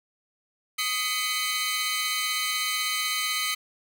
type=tone cluster; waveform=sawtooth; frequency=1249 / 2034 / 2235 / 3070 / 4052 Hz; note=D#6 / C7 / C#7 / G7 / B7; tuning=+6 / -50 / +14 / -37 / +44 cents; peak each=-29 dBFS; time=0.78-3.55 s; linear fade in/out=10 ms; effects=none